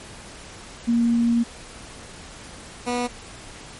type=tone pair in turn; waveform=sine / 15% pulse; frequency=234.6 / 244 Hz; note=A#3 / B3; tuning=+11 / -21 cents; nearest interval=minor second; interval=68 cents; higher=second; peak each=-16 dBFS; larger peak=neither; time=0.87-1.44 / 2.86-3.08 s; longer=first; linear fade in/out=20 ms; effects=pink hiss -41 dBFS RMS until 3.79 s + MP3 48 kbps